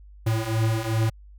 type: beating tone pair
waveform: square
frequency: 110 / 112.6 Hz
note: A2 / A2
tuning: 0 / +40 cents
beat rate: 2.6 Hz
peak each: -27 / -24 dBFS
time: 0.26-1.1 s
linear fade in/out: 10 ms
effects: added 50 Hz sine -44 dBFS peak until 1.38 s